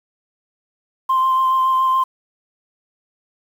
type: tone with vibrato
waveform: sine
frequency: 1046.5 Hz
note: C6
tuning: in tune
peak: -12 dBFS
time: 1.09-2.04 s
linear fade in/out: 10 ms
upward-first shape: sine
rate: 7.1 Hz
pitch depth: 13 cents each way
effects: tanh soft clip ceiling -10 dBFS + 7-bit